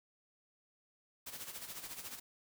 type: noise with tremolo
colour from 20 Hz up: white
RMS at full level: -44 dBFS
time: 1.26-2.2 s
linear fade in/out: 10 ms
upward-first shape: sine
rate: 14 Hz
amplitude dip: 65%
effects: none